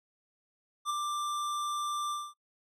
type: tone with ADSR envelope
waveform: square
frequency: 1182 Hz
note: D6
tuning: 11 cents sharp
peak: -28 dBFS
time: 0.85-2.34 s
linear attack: 49 ms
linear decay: 11 ms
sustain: -4 dB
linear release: 230 ms
effects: noise-tail reverb RT60 0.1 s tail -23 dB re dry + low-pass 11000 Hz 12 dB/octave